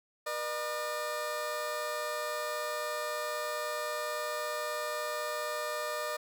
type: tone pair together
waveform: 20% pulse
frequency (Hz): 481.1 / 604.9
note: B4 / D#5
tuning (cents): -45 / -49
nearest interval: major third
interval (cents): 396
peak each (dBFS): -36 / -29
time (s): 0.26-6.17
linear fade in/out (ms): 10
effects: none